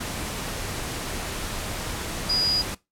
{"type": "tone in noise", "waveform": "sine", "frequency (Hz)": 4900, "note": "D#8", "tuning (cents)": -27, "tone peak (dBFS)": -21, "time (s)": [2.29, 2.62], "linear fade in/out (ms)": 10, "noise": "pink", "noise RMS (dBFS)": -31, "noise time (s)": [0, 2.75], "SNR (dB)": 7, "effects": ["noise-tail reverb RT60 0.2 s tail -19 dB re dry", "low-pass 12000 Hz 12 dB/octave"]}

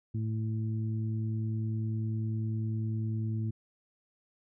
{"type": "harmonic tone", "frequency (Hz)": 110, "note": "A2", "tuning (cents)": 0, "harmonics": [1, 2, 3], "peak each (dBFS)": [-30, -38, -44], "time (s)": [0.14, 3.51], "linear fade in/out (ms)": 10, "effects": []}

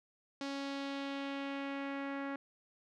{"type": "tone with low-pass filter sweep", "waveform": "sawtooth", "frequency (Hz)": 277.2, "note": "C#4", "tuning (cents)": 0, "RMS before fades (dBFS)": -40, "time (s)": [0.41, 2.36], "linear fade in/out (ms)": 2, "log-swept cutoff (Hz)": [5000, 1800], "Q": 1.7, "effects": []}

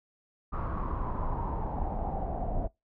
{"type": "noise with low-pass filter sweep", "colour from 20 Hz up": "brown", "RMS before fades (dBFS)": -32, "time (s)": [0.52, 2.68], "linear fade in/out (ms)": 20, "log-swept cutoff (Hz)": [1200, 670], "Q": 6, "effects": ["noise-tail reverb RT60 0.2 s tail -24 dB re dry"]}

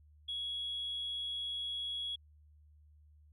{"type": "tone", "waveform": "sine", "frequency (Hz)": 3339, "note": "G#7", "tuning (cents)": 9, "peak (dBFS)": -35, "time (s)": [0.28, 2.16], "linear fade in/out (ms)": 10, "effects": ["tanh soft clip ceiling -32 dBFS", "added 75 Hz sine -59 dBFS peak until 3.32 s"]}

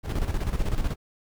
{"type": "noise with tremolo", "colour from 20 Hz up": "brown", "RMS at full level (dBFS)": -24, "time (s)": [0.03, 0.96], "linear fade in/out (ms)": 50, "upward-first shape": "square", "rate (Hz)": 16, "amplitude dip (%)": 60, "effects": []}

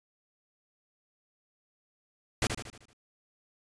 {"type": "noise with echo", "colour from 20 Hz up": "pink", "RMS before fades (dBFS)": -27, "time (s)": [2.42, 2.47], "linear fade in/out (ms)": 2, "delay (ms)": 77, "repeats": 6, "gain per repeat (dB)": -6, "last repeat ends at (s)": 2.932, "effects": ["resampled to 22050 Hz"]}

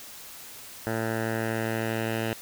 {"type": "tone with low-pass filter sweep", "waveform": "10% pulse", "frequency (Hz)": 112.5, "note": "A2", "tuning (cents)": 39, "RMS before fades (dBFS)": -29, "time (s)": [0.87, 2.33], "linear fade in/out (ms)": 0, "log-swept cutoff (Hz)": [1500, 2800], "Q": 1.8, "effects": ["white hiss -44 dBFS RMS until 2.41 s"]}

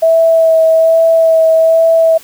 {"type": "tone with vibrato", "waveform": "sine", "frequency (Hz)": 651, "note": "E5", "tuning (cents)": -22, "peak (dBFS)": -5, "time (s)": [0.02, 2.18], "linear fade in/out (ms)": 10, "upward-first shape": "sine", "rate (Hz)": 1.2, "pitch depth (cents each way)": 15, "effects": ["white hiss -38 dBFS RMS until 2.23 s"]}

